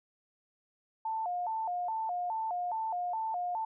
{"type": "tone with vibrato", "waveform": "sine", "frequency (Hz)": 795, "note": "G5", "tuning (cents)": 24, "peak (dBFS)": -31, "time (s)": [1.05, 3.65], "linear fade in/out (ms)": 5, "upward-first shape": "square", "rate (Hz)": 2.4, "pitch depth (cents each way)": 190, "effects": []}